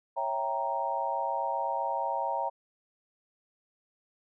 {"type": "chord", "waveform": "sine", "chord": "C# diminished seventh", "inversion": "none", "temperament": "equal with one note detuned", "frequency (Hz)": [552.1, 659.3, 784, 932.3], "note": ["C#5", "E5", "G5", "Bb5"], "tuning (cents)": [-7, 0, 0, 0], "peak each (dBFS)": [-36, -36, -34, -31], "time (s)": [0.16, 2.5], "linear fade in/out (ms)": 20, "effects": []}